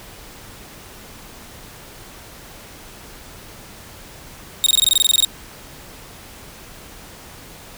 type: tone bursts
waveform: sawtooth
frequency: 3737 Hz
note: A#7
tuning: 4 cents sharp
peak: -8 dBFS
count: 14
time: 4.64-5.248 s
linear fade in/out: 0 ms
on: 23 ms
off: 22 ms
effects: pink hiss -40 dBFS RMS until 7.77 s